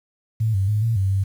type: tone with pitch steps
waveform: sine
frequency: 110.8 / 96.8 / 105.8 / 114.3 / 96.5 / 97.3 Hz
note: A2 / G2 / G#2 / A#2 / G2 / G2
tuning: +13 / -21 / +33 / -34 / -27 / -12 cents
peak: -17 dBFS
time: 0.4-1.24 s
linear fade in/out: 10 ms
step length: 140 ms
effects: 8-bit